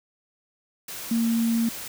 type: tone in noise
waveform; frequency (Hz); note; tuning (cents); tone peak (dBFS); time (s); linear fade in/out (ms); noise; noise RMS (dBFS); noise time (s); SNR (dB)
sine; 229.9; A#3; -24; -20; 1.11-1.69; 5; white; -36; 0.88-1.88; +13
effects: none